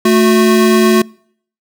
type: tone pair together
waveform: square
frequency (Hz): 220 / 363.8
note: A3 / F#4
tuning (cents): 0 / -29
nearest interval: major sixth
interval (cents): 871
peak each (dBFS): -11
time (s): 0.05-1.02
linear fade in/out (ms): 5
effects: noise-tail reverb RT60 0.6 s tail -26 dB re dry